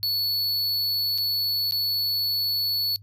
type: tone with dropouts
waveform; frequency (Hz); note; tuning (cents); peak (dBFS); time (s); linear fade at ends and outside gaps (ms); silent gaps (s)
square; 4424; C#8; -4; -23; 0.03-2.96; 0; 1.178-1.183 / 1.71-1.722
effects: noise-tail reverb RT60 0.1 s tail -24 dB re dry + added 102 Hz sine -45 dBFS peak until 3.02 s